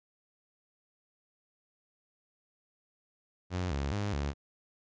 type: tone with pitch steps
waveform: sawtooth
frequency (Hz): 90.5 / 69.9 / 102.2 / 71.3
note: F#2 / C#2 / G#2 / C#2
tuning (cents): -38 / +15 / -27 / +49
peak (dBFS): -27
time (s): 3.5-4.34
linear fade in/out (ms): 50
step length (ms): 210
effects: resampled to 16000 Hz